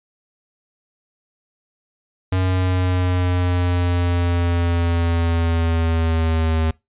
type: exponential sweep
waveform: square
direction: down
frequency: 93.1 to 79.8 Hz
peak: -17 dBFS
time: 2.32-6.71 s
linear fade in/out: 5 ms
effects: noise-tail reverb RT60 0.2 s tail -23 dB re dry + resampled to 8000 Hz